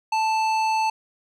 square tone with low-pass filter, 880 Hz, A5, in tune, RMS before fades -22 dBFS, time 0.12-0.9 s, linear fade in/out 5 ms, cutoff 5700 Hz, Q 0.62, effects none

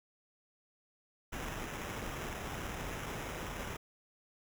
pink noise with sample-and-hold, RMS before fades -41 dBFS, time 1.32-3.77 s, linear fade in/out 10 ms, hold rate 4410 Hz, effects none

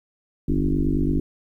sine tone with frequency modulation, 153.6 Hz, D#3, 22 cents flat, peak -18 dBFS, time 0.48-1.2 s, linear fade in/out 5 ms, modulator 48.9 Hz, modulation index 3.7, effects 10-bit

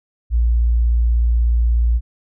sine tone, 58.27 Hz, A#1, in tune, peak -12 dBFS, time 0.3-2.01 s, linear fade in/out 50 ms, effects none

